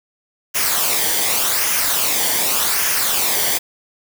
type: noise with flanger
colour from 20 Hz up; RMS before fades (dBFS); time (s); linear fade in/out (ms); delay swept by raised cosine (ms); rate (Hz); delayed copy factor
white; -18; 0.54-3.59; 20; 0.24 to 0.77; 0.86; -0.55
effects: none